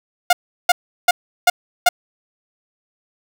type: tone bursts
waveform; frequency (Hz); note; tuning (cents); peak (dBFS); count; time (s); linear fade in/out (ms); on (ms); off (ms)
sawtooth; 712; F5; +33; -5; 5; 0.3-1.89; 5; 30; 360
effects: none